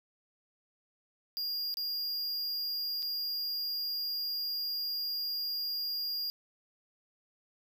square tone with dropouts, 4825 Hz, D8, 46 cents sharp, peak -33 dBFS, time 1.37-6.3 s, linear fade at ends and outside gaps 0 ms, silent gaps 1.741-1.771 / 3.023-3.027 s, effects none

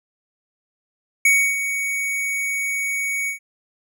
square tone with ADSR envelope, 2238 Hz, C#7, 16 cents sharp, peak -12 dBFS, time 1.25-3.39 s, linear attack 4 ms, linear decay 300 ms, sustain -10 dB, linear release 110 ms, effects none

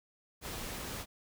pink noise, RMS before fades -41 dBFS, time 0.41-1.06 s, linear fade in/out 50 ms, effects none

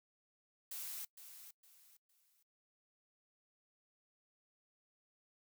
blue noise with echo, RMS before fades -45 dBFS, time 0.71-1.05 s, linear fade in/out 5 ms, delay 460 ms, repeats 3, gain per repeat -10 dB, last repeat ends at 2.43 s, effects noise-tail reverb RT60 0.1 s tail -21 dB re dry

